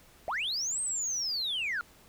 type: linear two-way sweep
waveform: sine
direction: up then down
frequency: 574 to 8420 to 1338 Hz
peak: -28 dBFS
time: 0.28-1.81 s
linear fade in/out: 0 ms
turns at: 0.81 s
effects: tanh soft clip ceiling -27 dBFS + pink hiss -58 dBFS RMS until 2.08 s